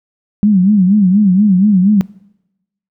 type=tone with vibrato; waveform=sine; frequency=196 Hz; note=G3; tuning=in tune; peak=-6 dBFS; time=0.43-2.01 s; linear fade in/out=0 ms; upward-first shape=sine; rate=4.2 Hz; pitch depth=150 cents each way; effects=noise-tail reverb RT60 0.9 s tail -23 dB re dry